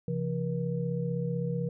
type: tone cluster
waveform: sine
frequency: 133.7 / 169.5 / 477.8 Hz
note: C3 / E3 / A#4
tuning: +38 / +49 / +43 cents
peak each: -33 / -31 / -35 dBFS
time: 0.08-1.69 s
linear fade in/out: 2 ms
effects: none